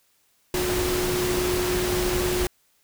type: tone in noise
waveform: sine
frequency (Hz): 361.3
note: F#4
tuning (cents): -41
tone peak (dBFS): -24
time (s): 0.54-2.47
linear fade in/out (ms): 2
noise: pink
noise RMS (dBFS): -27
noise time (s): 0.54-2.47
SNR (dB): 0
effects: white hiss -65 dBFS RMS until 2.83 s